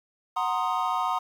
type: chord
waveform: triangle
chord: C half-diminished seventh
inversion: second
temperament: equal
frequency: 740 / 932.3 / 1046.5 / 1244.5 Hz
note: Gb5 / Bb5 / C6 / Eb6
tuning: 0 / 0 / 0 / 0 cents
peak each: -28 dBFS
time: 0.36-1.19 s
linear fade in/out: 10 ms
effects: 9-bit